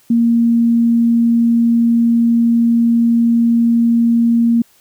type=tone; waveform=sine; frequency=233.1 Hz; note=A#3; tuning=in tune; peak=-9 dBFS; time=0.1-4.62 s; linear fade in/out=5 ms; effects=white hiss -52 dBFS RMS until 4.8 s